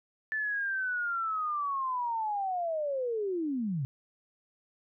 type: linear sweep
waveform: sine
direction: down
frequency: 1760 to 124.5 Hz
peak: -29 dBFS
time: 0.32-3.85 s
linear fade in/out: 0 ms
effects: none